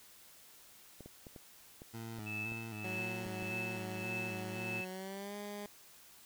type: clicks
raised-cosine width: 2 ms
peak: -36 dBFS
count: 9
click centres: 1.007 / 1.06 / 1.268 / 1.362 / 1.819 / 2.187 / 2.52 / 3.263 / 3.424 s
type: tone with vibrato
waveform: 20% pulse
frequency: 110 Hz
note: A2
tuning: in tune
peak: -38 dBFS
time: 1.93-4.82 s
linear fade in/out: 20 ms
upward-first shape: square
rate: 1.9 Hz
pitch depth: 59 cents each way
type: tone with tremolo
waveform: sine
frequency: 2619 Hz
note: E7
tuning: 12 cents flat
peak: -37 dBFS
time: 2.26-4.85 s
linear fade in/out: 10 ms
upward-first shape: triangle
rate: 1.7 Hz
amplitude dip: 95%
type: tone with pitch glide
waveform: 15% pulse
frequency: 185 to 205.3 Hz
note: F#3 to G#3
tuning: 0 to -20 cents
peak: -36 dBFS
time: 2.84-5.66 s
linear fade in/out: 2 ms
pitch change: +180 cents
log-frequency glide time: 4.89-5.36 s
effects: white hiss -59 dBFS RMS until 6.25 s